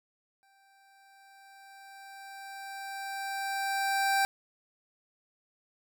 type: tone with exponential growth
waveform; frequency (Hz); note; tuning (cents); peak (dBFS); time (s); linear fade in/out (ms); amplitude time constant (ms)
25% pulse; 784; G5; 0; -20; 0.43-4.25; 0; 830
effects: none